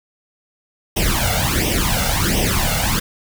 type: noise with flanger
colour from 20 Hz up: pink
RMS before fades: -18 dBFS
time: 0.96-3 s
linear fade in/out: 10 ms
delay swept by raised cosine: 0.34 to 1.44 ms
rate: 1.4 Hz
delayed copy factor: +0.8
effects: none